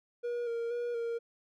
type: tone with vibrato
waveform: triangle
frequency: 472.4 Hz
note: A#4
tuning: 23 cents sharp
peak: -30 dBFS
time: 0.23-1.19 s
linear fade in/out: 20 ms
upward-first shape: square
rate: 2.1 Hz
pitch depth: 25 cents each way
effects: none